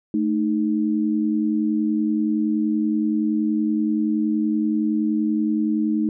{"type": "tone pair together", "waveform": "sine", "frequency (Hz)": [219.2, 309.8], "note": ["A3", "D#4"], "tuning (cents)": [-6, -7], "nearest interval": "tritone", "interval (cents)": 599, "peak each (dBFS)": [-21, -21], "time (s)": [0.14, 6.09], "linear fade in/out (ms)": 2, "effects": []}